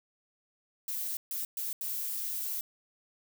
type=noise bursts at uneven times; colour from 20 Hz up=violet; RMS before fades=-35 dBFS; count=4; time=0.88-1.17 / 1.31-1.45 / 1.57-1.73 / 1.81-2.61 s; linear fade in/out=2 ms; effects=none